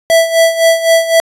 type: tone with tremolo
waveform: square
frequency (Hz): 659.3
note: E5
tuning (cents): 0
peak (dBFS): -5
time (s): 0.1-1.2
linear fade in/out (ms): 0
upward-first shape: sine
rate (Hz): 3.9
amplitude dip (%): 75
effects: resampled to 32000 Hz